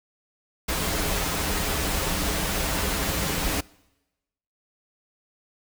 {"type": "noise with comb filter", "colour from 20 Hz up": "pink", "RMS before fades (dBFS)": -26, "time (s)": [0.68, 3.61], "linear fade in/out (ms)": 10, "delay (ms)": 8.3, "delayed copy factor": -0.6, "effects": ["noise-tail reverb RT60 1.0 s tail -24 dB re dry"]}